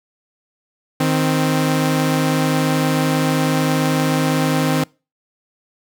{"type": "tone pair together", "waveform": "sawtooth", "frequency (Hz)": [155.56, 261.6], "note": ["D#3", "C4"], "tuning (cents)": [0, 0], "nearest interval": "major sixth", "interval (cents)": 900, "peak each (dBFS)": -14, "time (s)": [1, 4.84], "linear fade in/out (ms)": 5, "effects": ["noise-tail reverb RT60 0.3 s tail -25 dB re dry"]}